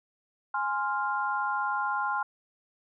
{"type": "chord", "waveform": "sine", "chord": "F minor", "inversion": "first", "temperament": "equal", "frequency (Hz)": [830.6, 1046.5, 1396.9], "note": ["Ab5", "C6", "F6"], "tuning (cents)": [0, 0, 0], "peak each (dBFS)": -31, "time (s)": [0.54, 2.23], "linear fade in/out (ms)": 5, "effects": []}